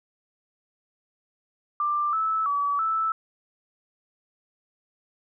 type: tone with pitch steps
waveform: sine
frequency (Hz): 1184 / 1308 / 1143 / 1316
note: D6 / E6 / D6 / E6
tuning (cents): +14 / -14 / -47 / -3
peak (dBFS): -22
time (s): 1.8-3.12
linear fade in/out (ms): 2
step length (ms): 330
effects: none